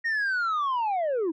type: linear sweep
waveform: sine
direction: down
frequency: 1875 to 300.3 Hz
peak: -21 dBFS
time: 0.04-1.32 s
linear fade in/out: 20 ms
effects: tanh soft clip ceiling -23 dBFS